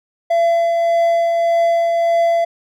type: tone with tremolo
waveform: triangle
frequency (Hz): 676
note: E5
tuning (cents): +43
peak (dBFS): -9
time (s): 0.3-2.45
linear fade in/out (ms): 10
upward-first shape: triangle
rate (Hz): 1.7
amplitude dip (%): 30
effects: none